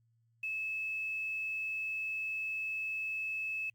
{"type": "tone with quantisation", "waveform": "sine", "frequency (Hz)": 2600, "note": "E7", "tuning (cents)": -24, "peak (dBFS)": -34, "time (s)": [0.43, 3.7], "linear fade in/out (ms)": 5, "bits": 10, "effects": ["added 115 Hz sine -69 dBFS peak until 3.74 s", "Opus 48 kbps"]}